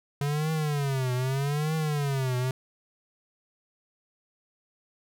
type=tone with vibrato; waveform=square; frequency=140.9 Hz; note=C#3; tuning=29 cents sharp; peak=-26 dBFS; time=0.21-2.51 s; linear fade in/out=2 ms; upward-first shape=triangle; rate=0.81 Hz; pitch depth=220 cents each way; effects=none